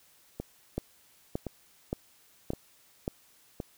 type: two click trains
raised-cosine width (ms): 2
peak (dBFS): -21 / -17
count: 4 / 5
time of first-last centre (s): 0.4-3.602 / 0.78-3.079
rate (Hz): 0.937 / 1.74
effects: white hiss -62 dBFS RMS until 3.77 s